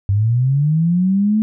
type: linear sweep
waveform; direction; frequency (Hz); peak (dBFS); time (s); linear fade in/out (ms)
sine; up; 96 to 220; -12; 0.09-1.42; 0
effects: none